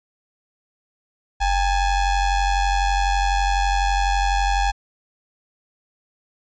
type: ring-modulated tone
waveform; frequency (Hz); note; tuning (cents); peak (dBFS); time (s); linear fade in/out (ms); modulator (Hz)
square; 424; G#4; +36; -15; 1.4-4.72; 20; 378
effects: resampled to 16000 Hz